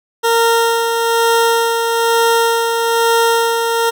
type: tone with tremolo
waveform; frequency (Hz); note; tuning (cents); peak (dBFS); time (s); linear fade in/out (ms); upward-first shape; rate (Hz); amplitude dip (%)
20% pulse; 461.5; A#4; -17; -5; 0.23-3.91; 20; sine; 1.1; 40
effects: none